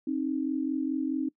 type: tone pair together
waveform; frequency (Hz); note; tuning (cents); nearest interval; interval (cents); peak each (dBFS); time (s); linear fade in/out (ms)
sine; 266.4 / 311.1; C4 / D#4; +31 / 0; minor third; 269; -29 / -30; 0.07-1.29; 5
effects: noise-tail reverb RT60 0.1 s tail -22 dB re dry